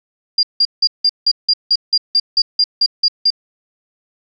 sine tone bursts, 4799 Hz, D8, 37 cents sharp, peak -9 dBFS, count 14, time 0.38-3.304 s, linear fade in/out 5 ms, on 51 ms, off 170 ms, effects none

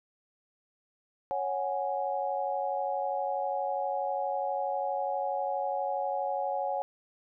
sine chord, C# suspended fourth, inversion none, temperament just, 554.4 / 739.2 / 831.5 Hz, C#5 / F#5 / G#5, 0 / -2 / +2 cents, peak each -33 dBFS, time 1.31-6.82 s, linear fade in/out 0 ms, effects none

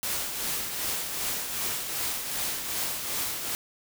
white noise with tremolo, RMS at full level -29 dBFS, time 0.03-3.55 s, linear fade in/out 0 ms, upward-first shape triangle, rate 2.6 Hz, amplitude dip 50%, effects none

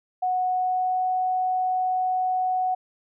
sine tone with pitch glide, 736 to 740.7 Hz, F#5 to F#5, -9 to +2 cents, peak -21 dBFS, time 0.22-2.75 s, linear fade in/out 10 ms, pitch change +11 cents, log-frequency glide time 0.47-1.05 s, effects none

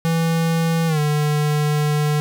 square tone with pitch glide, 164.81 to 149.4 Hz, E3 to D3, 0 to +30 cents, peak -17 dBFS, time 0.05-2.2 s, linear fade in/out 0 ms, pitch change -170 cents, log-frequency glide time 0.87-0.99 s, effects none

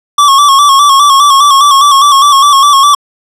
square tone with vibrato, 1125 Hz, C#6, 25 cents sharp, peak -3 dBFS, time 0.18-2.95 s, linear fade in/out 5 ms, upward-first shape square, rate 4.9 Hz, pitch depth 53 cents each way, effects low-pass 10000 Hz 12 dB/octave

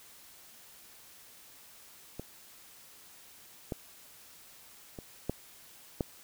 clicks, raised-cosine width 2 ms, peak -25 / -20 / -28 / -17 / -16 dBFS, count 5, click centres 2.196 / 3.722 / 4.988 / 5.296 / 6.008 s, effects white hiss -55 dBFS RMS until 6.23 s

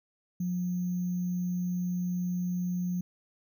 sine tone with sample-and-hold, 178.8 Hz, F3, 41 cents sharp, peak -28 dBFS, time 0.4-3.01 s, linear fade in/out 5 ms, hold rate 6300 Hz, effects none

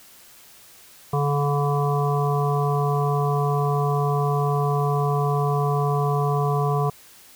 harmonic tone, 143.7 Hz, D3, 37 cents flat, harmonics 1 / 3 / 5 / 7 / 8, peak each -21 / -26 / -28 / -29 / -30 dBFS, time 1.13-6.9 s, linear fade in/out 5 ms, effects white hiss -49 dBFS RMS until 7.35 s

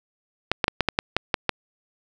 clicks, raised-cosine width 0.3 ms, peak -3 dBFS, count 9, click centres 0.516 / 0.642 / 0.681 / 0.807 / 0.887 / 0.989 / 1.166 / 1.342 / 1.493 s, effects none

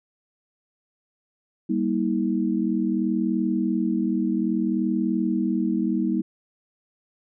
sine tone cluster, 196.8 / 237.4 / 320.2 Hz, G3 / A#3 / D#4, +7 / +32 / +50 cents, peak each -25 dBFS, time 1.69-6.22 s, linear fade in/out 10 ms, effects none

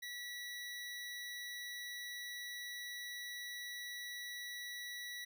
25% pulse tone, 1944 Hz, B6, 28 cents flat, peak -40 dBFS, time 0.02-5.25 s, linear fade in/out 10 ms, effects none

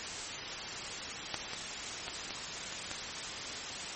clicks, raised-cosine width 0.2 ms, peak -14 / -20 / -20 / -23 / -23 / -19 dBFS, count 6, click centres 1.343 / 1.534 / 2.081 / 2.307 / 2.725 / 2.914 s, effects white hiss -39 dBFS RMS until 3.95 s + MP3 32 kbps

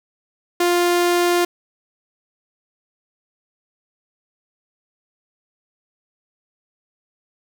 sawtooth tone, 350.4 Hz, F4, 6 cents sharp, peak -11 dBFS, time 0.6-1.45 s, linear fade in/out 5 ms, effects none

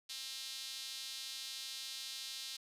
sawtooth tone with high-pass filter, 266.2 Hz, C4, 30 cents sharp, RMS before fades -45 dBFS, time 0.09-2.57 s, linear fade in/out 10 ms, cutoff 3900 Hz, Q 2.4, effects resampled to 32000 Hz

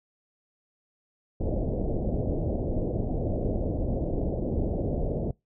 pink low-pass noise, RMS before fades -28 dBFS, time 1.4-5.31 s, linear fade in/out 5 ms, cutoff 650 Hz, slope 48 dB/octave, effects noise-tail reverb RT60 0.2 s tail -24 dB re dry

